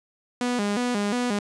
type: tone with vibrato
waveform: sawtooth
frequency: 224 Hz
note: A3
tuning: 31 cents sharp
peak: -19 dBFS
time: 0.41-1.39 s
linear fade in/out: 2 ms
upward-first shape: square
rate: 2.8 Hz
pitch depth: 160 cents each way
effects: resampled to 22050 Hz